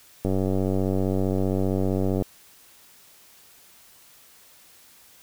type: click train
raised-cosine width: 2 ms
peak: -12 dBFS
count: 189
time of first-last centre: 0.25-2.223 s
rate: 95.3 Hz
effects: white hiss -53 dBFS RMS until 5.22 s